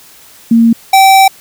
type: tone pair in turn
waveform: sine / square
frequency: 230 / 773.6 Hz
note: A#3 / G5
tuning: -23 / -23 cents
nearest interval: octave + major sixth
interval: 2100 cents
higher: second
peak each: -3 dBFS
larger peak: neither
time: 0.51-0.73 / 0.93-1.28 s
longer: second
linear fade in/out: 5 ms
effects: white hiss -39 dBFS RMS until 1.4 s